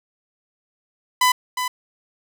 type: tone with echo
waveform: sawtooth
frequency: 1002 Hz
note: B5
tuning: 25 cents sharp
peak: -10 dBFS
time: 1.21-1.32 s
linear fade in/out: 5 ms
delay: 360 ms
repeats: 1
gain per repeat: -8 dB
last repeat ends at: 1.68 s
effects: none